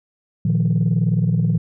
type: chord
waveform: sine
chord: Bb suspended fourth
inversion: none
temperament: equal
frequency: 116.54 / 155.56 / 174.61 Hz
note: Bb2 / Eb3 / F3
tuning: 0 / 0 / 0 cents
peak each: -18 dBFS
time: 0.45-1.58 s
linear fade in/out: 5 ms
effects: tanh soft clip ceiling -10 dBFS